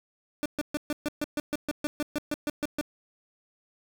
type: tone bursts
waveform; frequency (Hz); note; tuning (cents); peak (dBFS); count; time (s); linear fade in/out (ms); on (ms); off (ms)
30% pulse; 296.6; D4; +17; -24; 16; 0.43-2.812; 0; 27; 130
effects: none